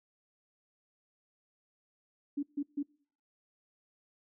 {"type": "tone bursts", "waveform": "sine", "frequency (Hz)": 286.1, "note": "D4", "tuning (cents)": -45, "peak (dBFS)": -30, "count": 3, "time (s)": [2.37, 2.83], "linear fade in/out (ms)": 10, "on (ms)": 60, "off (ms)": 140, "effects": ["noise-tail reverb RT60 0.5 s tail -24 dB re dry"]}